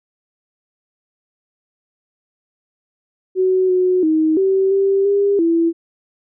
sine tone with pitch steps, 373.2 / 366.6 / 314.8 / 384.4 / 391.6 / 401.7 / 333.1 Hz, F#4 / F#4 / D#4 / G4 / G4 / G4 / E4, +15 / -16 / +20 / -34 / -2 / +42 / +18 cents, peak -12 dBFS, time 3.35-5.73 s, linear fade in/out 50 ms, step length 340 ms, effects none

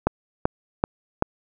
click train, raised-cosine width 1 ms, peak -4 dBFS, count 4, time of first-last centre 0.07-1.224 s, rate 2.6 Hz, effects none

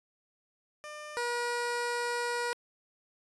15% pulse tone pair in turn, 600 / 480.2 Hz, D5 / B4, +37 / -49 cents, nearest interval major third, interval 386 cents, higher first, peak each -35 / -24 dBFS, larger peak second, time 0.84-1.17 / 1.17-2.53 s, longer second, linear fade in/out 0 ms, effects resampled to 24000 Hz

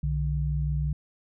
sine tone pair together, 62.7 / 148.6 Hz, B1 / D3, +27 / +21 cents, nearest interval octave + minor third, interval 1494 cents, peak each -27 dBFS, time 0.03-0.93 s, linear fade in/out 5 ms, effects none

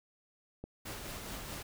click, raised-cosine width 2 ms, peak -29 dBFS, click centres 0.64 s
pink noise with tremolo, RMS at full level -42 dBFS, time 0.85-1.63 s, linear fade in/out 10 ms, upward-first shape sine, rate 4.7 Hz, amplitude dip 30%
effects none

